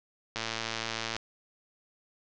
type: click train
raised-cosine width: 0.2 ms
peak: -15 dBFS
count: 92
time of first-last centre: 0.36-1.165 s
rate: 113 Hz
effects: resampled to 16000 Hz + 8-bit